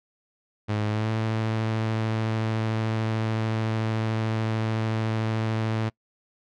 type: tone with pitch glide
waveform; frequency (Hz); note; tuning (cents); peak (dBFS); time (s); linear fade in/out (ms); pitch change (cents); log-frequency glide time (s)
sawtooth; 105.8 to 110.8; G#2 to A2; +33 to +13; -20; 0.68-5.9; 20; +80; 0.88-1.11
effects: noise-tail reverb RT60 0.1 s tail -25 dB re dry + low-pass 4000 Hz 12 dB/octave